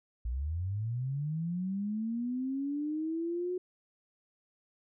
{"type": "linear sweep", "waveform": "sine", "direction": "up", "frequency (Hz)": [55, 366.7], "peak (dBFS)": -31, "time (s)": [0.25, 3.58], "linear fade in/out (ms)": 5, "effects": []}